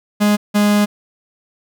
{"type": "tone pair in turn", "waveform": "45% pulse", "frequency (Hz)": [207.8, 207], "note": ["G#3", "G#3"], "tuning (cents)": [1, -5], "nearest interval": "unison", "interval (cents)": 6, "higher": "first", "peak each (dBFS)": -11, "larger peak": "neither", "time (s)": [[0.2, 0.37], [0.54, 0.86]], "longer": "second", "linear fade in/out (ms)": 20, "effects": []}